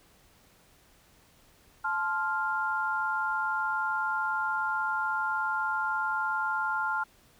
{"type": "chord", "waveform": "sine", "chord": "F major", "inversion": "first", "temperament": "equal with one note detuned", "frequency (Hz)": [869.9, 1046.5, 1396.9], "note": ["A5", "C6", "F6"], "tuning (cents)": [-20, 0, 0], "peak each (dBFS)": [-32, -35, -29], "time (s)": [1.84, 7.04], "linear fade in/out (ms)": 10, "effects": ["pink hiss -61 dBFS RMS until 7.39 s"]}